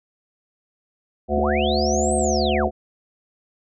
harmonic tone, 73.2 Hz, D2, 5 cents flat, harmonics 1 / 3 / 5 / 7 / 9 / 10, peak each -25 / -25 / -25 / -25 / -25 / -25 dBFS, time 1.28-2.71 s, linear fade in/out 50 ms
sine linear two-way sweep, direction up then down, 39.59 to 8520 to 160 Hz, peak -26 dBFS, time 1.36-2.69 s, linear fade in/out 20 ms, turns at 2.16 s
effects none

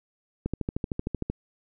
click train, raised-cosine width 3 ms, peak -15 dBFS, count 12, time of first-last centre 0.46-1.3 s, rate 13.1 Hz, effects none

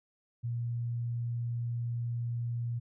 sine tone, 118.6 Hz, A#2, 30 cents sharp, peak -31 dBFS, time 0.43-2.8 s, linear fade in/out 20 ms, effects none

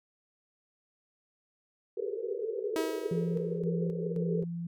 white band-pass noise, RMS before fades -35 dBFS, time 1.97-4.44 s, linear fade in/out 5 ms, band 390 to 480 Hz, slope 96 dB/octave
sawtooth tone with exponential decay, 321.4 Hz, E4, 44 cents flat, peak -25 dBFS, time 2.76-3.59 s, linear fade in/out 1 ms, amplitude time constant 180 ms
sine tone with tremolo, 170.2 Hz, F3, 44 cents flat, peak -29 dBFS, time 3.11-4.67 s, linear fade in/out 5 ms, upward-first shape square, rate 1.9 Hz, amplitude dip 40%
effects none

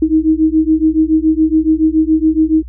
sine beating tone pair, 312 / 319.1 Hz, D#4 / D#4, +5 / +44 cents, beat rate 7.1 Hz, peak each -12 dBFS, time 0.02-2.63 s, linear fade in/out 5 ms, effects added 60 Hz sine -27 dBFS peak until 2.68 s

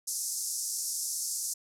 pink band-pass noise, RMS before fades -34 dBFS, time 0.07-1.54 s, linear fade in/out 10 ms, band 5300 to 12000 Hz, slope 48 dB/octave, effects none

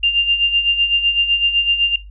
sine tone with tremolo, 2794 Hz, F7, in tune, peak -10 dBFS, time 0.03-1.96 s, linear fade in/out 5 ms, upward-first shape sine, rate 7.9 Hz, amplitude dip 70%, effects noise-tail reverb RT60 0.2 s tail -18 dB re dry + added 50 Hz sine -34 dBFS peak until 2.1 s

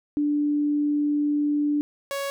sine / sawtooth tone pair in turn, 293.7 / 556.5 Hz, D4 / C#5, 0 / +7 cents, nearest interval major seventh, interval 1107 cents, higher second, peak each -20 / -23 dBFS, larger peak first, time 0.17-1.81 / 2.11-2.3 s, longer first, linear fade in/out 0 ms, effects none

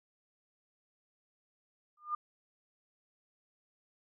sine tone with exponential growth, 1208 Hz, D6, 48 cents sharp, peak -28 dBFS, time 1.97-2.15 s, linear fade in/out 5 ms, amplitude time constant 37 ms, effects none

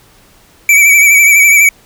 square tone with vibrato, 2294 Hz, D7, 41 cents flat, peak -4 dBFS, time 0.69-1.69 s, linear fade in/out 2 ms, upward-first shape sine, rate 12 Hz, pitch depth 45 cents each way, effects pink hiss -45 dBFS RMS until 1.85 s

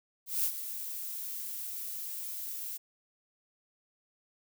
violet noise with ADSR envelope, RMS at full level -28 dBFS, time 0.26-2.78 s, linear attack 180 ms, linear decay 71 ms, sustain -11 dB, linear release 18 ms, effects none

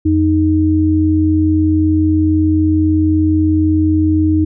sine tone pair together, 87.3 / 311.1 Hz, F2 / D#4, 0 / 0 cents, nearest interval octave + minor seventh, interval 2200 cents, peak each -14 / -11 dBFS, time 0.05-4.45 s, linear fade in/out 10 ms, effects none

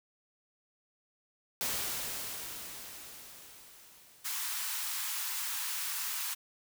white noise with exponential decay, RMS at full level -33 dBFS, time 1.61-5.52 s, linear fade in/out 0 ms, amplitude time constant 850 ms
white high-pass noise, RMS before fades -36 dBFS, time 4.24-6.35 s, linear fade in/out 20 ms, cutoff 860 Hz, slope 48 dB/octave
effects none

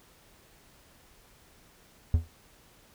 triangle tone with exponential decay, 82.41 Hz, E2, in tune, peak -14 dBFS, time 2.14-2.28 s, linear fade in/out 0 ms, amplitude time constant 30 ms, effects pink hiss -59 dBFS RMS until 2.94 s

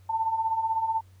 sine beating tone pair, 880 / 896 Hz, A5 / A5, 0 / +31 cents, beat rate 16 Hz, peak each -31 / -25 dBFS, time 0.09-1.01 s, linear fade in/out 10 ms, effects added 93 Hz sine -51 dBFS peak until 1.2 s + pink hiss -65 dBFS RMS until 1.2 s

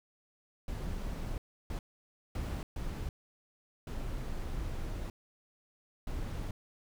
brown noise bursts at uneven times, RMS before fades -37 dBFS, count 6, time 0.68-1.38 / 1.7-1.79 / 2.35-2.63 / 2.76-3.09 / 3.87-5.1 / 6.07-6.51 s, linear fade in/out 2 ms, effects none

